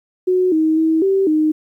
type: tone with pitch steps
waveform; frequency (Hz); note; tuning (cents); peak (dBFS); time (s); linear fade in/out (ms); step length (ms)
sine; 367.4 / 315.7 / 320.5 / 387.6 / 309.4; F#4 / D#4 / E4 / G4 / D#4; -12 / +25 / -49 / -20 / -10; -12; 0.27-1.52; 10; 250
effects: 9-bit